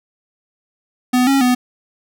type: tone with pitch steps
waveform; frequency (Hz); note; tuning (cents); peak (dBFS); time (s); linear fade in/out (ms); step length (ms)
square; 250.1 / 273.7 / 248.9; B3 / C#4 / B3; +22 / -22 / +14; -12; 1.13-1.55; 10; 140
effects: none